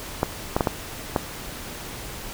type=clicks; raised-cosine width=1 ms; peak=-5 dBFS; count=5; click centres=0.231 / 0.565 / 0.608 / 0.672 / 1.162 s; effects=pink hiss -36 dBFS RMS until 2.33 s